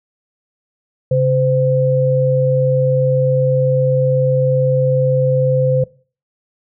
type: tone pair together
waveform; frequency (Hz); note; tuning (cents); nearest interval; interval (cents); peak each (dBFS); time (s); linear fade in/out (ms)
sine; 136.14 / 514; C#3 / C5; -31 / -31; octave + major seventh; 2300; -14; 1.11-5.84; 5
effects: noise-tail reverb RT60 0.4 s tail -21 dB re dry